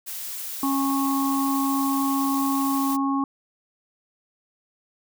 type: noise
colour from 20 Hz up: blue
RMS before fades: -33 dBFS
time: 0.06-2.97 s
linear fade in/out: 20 ms
type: harmonic tone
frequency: 274.1 Hz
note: C#4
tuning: 19 cents flat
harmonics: 1 / 3 / 4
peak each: -22 / -31 / -27 dBFS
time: 0.63-3.24 s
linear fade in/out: 2 ms
effects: none